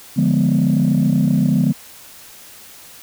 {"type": "chord", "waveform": "sine", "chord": "D diminished seventh", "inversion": "none", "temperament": "equal", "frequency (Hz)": [146.83, 174.61, 207.7, 246.9], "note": ["D3", "F3", "Ab3", "Cb4"], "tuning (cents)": [0, 0, 0, 0], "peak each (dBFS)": -17, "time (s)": [0.16, 1.73], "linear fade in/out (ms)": 20, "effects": ["tanh soft clip ceiling -7 dBFS", "white hiss -41 dBFS RMS until 3.02 s"]}